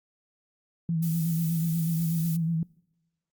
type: tone with vibrato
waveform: sine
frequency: 164.5 Hz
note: E3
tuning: 3 cents flat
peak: -24 dBFS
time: 0.89-2.63 s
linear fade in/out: 2 ms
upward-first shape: sine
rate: 8.2 Hz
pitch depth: 48 cents each way
type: noise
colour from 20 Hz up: violet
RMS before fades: -38 dBFS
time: 1.02-2.37 s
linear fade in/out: 10 ms
effects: noise-tail reverb RT60 0.9 s tail -24 dB re dry + Opus 48 kbps